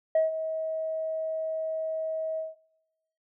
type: tone with ADSR envelope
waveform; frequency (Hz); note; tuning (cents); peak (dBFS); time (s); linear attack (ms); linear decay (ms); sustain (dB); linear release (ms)
sine; 638; D#5; +43; -17; 0.15-2.56; 4; 150; -11; 180
effects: noise-tail reverb RT60 1.0 s tail -20 dB re dry + tanh soft clip ceiling -17 dBFS